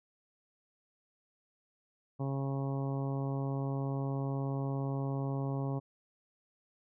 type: harmonic tone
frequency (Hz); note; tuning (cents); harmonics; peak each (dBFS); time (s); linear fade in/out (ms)
136.9; C#3; -21; 1 / 2 / 3 / 4 / 5 / 6 / 7 / 8; -33 / -39 / -43 / -45 / -47 / -49 / -50 / -51; 2.19-5.8; 20
effects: none